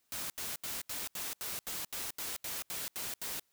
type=noise bursts; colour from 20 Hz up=white; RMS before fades=-39 dBFS; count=13; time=0.12-3.396 s; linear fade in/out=0 ms; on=180 ms; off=78 ms; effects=white hiss -75 dBFS RMS until 3.52 s